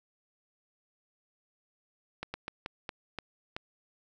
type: slowing click train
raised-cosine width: 0.3 ms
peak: -20 dBFS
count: 7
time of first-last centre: 2.23-3.565 s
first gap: 110 ms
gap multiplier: 1.28
effects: none